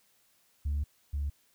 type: tone pair in turn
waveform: sine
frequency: 72.5 / 71.54 Hz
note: D2 / D2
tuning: -22 / -45 cents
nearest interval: unison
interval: 23 cents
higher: first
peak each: -26 / -28 dBFS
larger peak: first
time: 0.65-0.84 / 1.13-1.3 s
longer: first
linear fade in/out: 10 ms
effects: tanh soft clip ceiling -26 dBFS + white hiss -68 dBFS RMS until 1.54 s